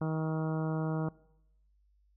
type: harmonic tone with a mistuned harmonic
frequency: 158.3 Hz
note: D#3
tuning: 30 cents sharp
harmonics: 1 / 2 / 3 / 4 / 5 / 6 / 7 / 8 / 9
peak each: -31 / -37 / -41 / -43 / -45 / -47 / -48 / -49 / -50 dBFS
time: 0.01-1.09 s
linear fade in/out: 5 ms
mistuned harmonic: 9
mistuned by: -19 cents
effects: noise-tail reverb RT60 0.8 s tail -21 dB re dry + added 50 Hz sine -65 dBFS peak until 2.16 s